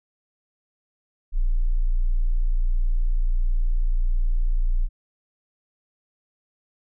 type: tone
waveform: sine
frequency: 29.27 Hz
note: A#0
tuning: 8 cents sharp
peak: -17 dBFS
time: 1.32-4.89 s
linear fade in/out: 50 ms
effects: none